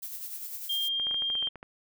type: noise with tremolo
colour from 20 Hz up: violet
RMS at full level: -37 dBFS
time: 0.02-0.89 s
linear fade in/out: 10 ms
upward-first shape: sine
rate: 10 Hz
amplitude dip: 45%
type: tone with pitch glide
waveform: sine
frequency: 3203 to 3168 Hz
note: G7 to G7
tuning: +37 to +18 cents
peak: -27 dBFS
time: 0.69-1.49 s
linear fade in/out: 10 ms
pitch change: -19 cents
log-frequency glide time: 1.32-1.37 s
type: clicks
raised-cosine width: 0.5 ms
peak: -28 dBFS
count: 11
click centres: 0.998 / 1.069 / 1.111 / 1.144 / 1.222 / 1.301 / 1.353 / 1.426 / 1.473 / 1.557 / 1.629 s
effects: none